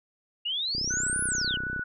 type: exponential two-way sweep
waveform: sine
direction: up then down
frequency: 2793 to 10550 to 2793 Hz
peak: -27 dBFS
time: 0.45-1.57 s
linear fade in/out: 10 ms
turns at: 1.24 s
type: click train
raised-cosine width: 3 ms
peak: -25 dBFS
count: 34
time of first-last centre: 0.75-1.794 s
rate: 31.6 Hz
type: tone with vibrato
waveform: sine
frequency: 1480 Hz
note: F#6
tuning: in tune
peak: -30 dBFS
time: 0.9-1.84 s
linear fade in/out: 10 ms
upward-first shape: sine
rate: 5.2 Hz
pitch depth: 9 cents each way
effects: none